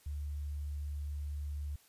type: tone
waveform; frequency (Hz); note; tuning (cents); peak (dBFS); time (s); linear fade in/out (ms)
sine; 73; D2; -10; -36; 0.06-1.76; 5
effects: white hiss -65 dBFS RMS until 1.88 s + resampled to 32000 Hz